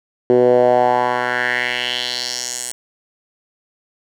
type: tone with band-pass filter sweep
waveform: 10% pulse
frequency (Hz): 123.47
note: B2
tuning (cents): 0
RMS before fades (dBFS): -17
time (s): 0.3-2.72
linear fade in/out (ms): 0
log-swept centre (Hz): 380 to 8700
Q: 3.1
effects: none